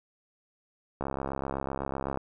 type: click train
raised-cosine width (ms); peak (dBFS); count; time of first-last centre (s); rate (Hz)
1; -18; 80; 1.01-2.173; 67.9
effects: none